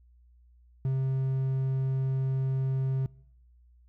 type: tone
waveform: triangle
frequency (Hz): 132.8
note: C3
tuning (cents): +26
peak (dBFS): -23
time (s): 0.85-3.06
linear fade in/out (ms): 0
effects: noise-tail reverb RT60 0.8 s tail -24 dB re dry + added 60 Hz sine -56 dBFS peak until 3.88 s